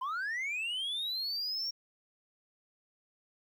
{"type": "linear sweep", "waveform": "sine", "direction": "up", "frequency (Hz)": [987.8, 5588], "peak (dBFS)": -30, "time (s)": [0.01, 1.71], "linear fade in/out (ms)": 10, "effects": ["tanh soft clip ceiling -32 dBFS", "11-bit"]}